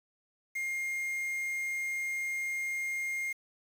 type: tone with quantisation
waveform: triangle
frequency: 2124 Hz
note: C7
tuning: 25 cents sharp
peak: -30 dBFS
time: 0.55-3.33 s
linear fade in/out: 10 ms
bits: 8
effects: none